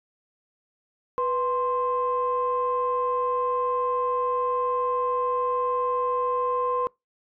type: tone pair together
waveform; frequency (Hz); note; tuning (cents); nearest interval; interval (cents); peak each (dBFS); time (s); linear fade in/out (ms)
sine; 493.4 / 1046.5; B4 / C6; -2 / 0; octave + minor second; 1302; -25 / -24; 1.18-6.87; 0
effects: noise-tail reverb RT60 0.2 s tail -25 dB re dry + tanh soft clip ceiling -15 dBFS